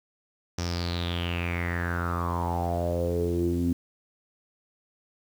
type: tone with low-pass filter sweep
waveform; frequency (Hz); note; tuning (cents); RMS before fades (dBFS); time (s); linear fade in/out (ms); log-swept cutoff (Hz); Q
sawtooth; 86.5; F2; -16; -28; 0.58-3.73; 5; 5800 to 260; 7.4
effects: 8-bit